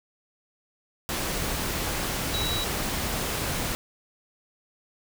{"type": "tone in noise", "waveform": "sine", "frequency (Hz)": 3900, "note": "B7", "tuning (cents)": -23, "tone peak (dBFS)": -29, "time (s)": [2.34, 2.64], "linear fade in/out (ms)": 0, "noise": "pink", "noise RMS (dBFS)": -29, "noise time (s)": [1.09, 3.75], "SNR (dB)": -3, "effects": []}